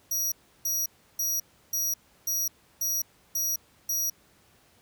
sawtooth tone bursts, 5760 Hz, F#8, 47 cents flat, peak -23 dBFS, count 8, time 0.11-4.1 s, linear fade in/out 5 ms, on 210 ms, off 330 ms, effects pink hiss -61 dBFS RMS until 4.81 s + high-pass 60 Hz 12 dB/octave

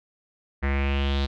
square tone with low-pass filter sweep, 69.3 Hz, C#2, in tune, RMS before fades -24 dBFS, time 0.62-1.27 s, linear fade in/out 20 ms, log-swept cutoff 1900 to 4000 Hz, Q 4.5, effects none

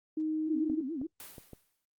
sine tone, 312 Hz, D#4, 5 cents sharp, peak -29 dBFS, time 0.17-0.81 s, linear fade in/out 5 ms
sine tone with vibrato, 293.5 Hz, D4, 1 cent flat, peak -33 dBFS, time 0.47-1.07 s, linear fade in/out 10 ms, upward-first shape sine, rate 7.1 Hz, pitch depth 250 cents each way
clicks, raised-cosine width 2 ms, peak -32 dBFS, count 4, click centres 0.699 / 1.015 / 1.382 / 1.533 s
white noise with exponential decay, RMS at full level -44 dBFS, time 1.2-1.85 s, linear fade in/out 1 ms, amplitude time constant 140 ms
effects noise-tail reverb RT60 0.1 s tail -23 dB re dry + Opus 32 kbps

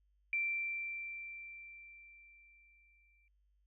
sine tone with exponential decay, 2350 Hz, D7, 1 cent sharp, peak -31 dBFS, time 0.33-3.28 s, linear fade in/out 1 ms, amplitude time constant 640 ms, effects added 50 Hz sine -70 dBFS peak until 3.66 s

